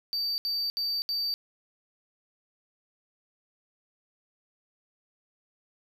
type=tone bursts; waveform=triangle; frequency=4624 Hz; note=D8; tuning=28 cents flat; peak=-26 dBFS; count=4; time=0.13-1.34 s; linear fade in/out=0 ms; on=250 ms; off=70 ms; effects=none